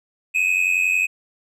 triangle tone pair together, 2489 / 2580 Hz, D#7 / E7, 0 / -38 cents, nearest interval minor second, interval 62 cents, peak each -18 dBFS, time 0.34-1.07 s, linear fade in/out 20 ms, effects none

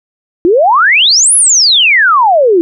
sine exponential two-way sweep, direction up then down, 325.7 to 11060 to 325.7 Hz, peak -4 dBFS, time 0.45-2.61 s, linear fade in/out 0 ms, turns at 1.35 s, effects none

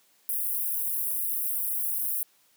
white high-pass noise, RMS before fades -29 dBFS, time 0.29-2.23 s, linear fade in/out 0 ms, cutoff 10000 Hz, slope 48 dB/octave, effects white hiss -64 dBFS RMS until 2.56 s + high-pass 150 Hz 12 dB/octave

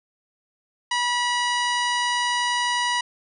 harmonic tone, 971 Hz, B5, 30 cents flat, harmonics 1 / 2 / 3 / 4 / 5 / 6 / 7 / 9, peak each -24 / -26 / -28 / -33 / -34 / -37 / -40 / -37 dBFS, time 0.91-3.01 s, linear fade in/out 5 ms, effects none

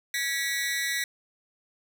sawtooth tone with amplitude modulation, 1943 Hz, B6, 29 cents flat, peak -19 dBFS, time 0.14-1.04 s, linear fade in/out 2 ms, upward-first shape sine, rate 284 Hz, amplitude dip 95%, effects none

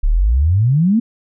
sine exponential sweep, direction up, 32.7 to 240 Hz, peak -10 dBFS, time 0.03-1 s, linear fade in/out 10 ms, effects none

